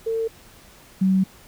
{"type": "tone pair in turn", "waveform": "sine", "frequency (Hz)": [451, 189.62], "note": ["A4", "F#3"], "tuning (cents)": [43, 43], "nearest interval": "octave + minor third", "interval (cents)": 1500, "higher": "first", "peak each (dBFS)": [-21, -15], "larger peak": "second", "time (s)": [[0.06, 0.28], [1.01, 1.24]], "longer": "second", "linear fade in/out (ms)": 10, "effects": ["pink hiss -49 dBFS RMS until 1.47 s"]}